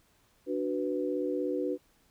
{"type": "chord", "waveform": "sine", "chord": "B minor", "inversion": "first", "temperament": "equal", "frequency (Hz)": [293.7, 370, 493.9], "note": ["D4", "F#4", "B4"], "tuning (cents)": [0, 0, 0], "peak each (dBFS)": -33, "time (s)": [0.46, 1.78], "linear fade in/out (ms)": 50, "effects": ["pink hiss -67 dBFS RMS until 2.1 s"]}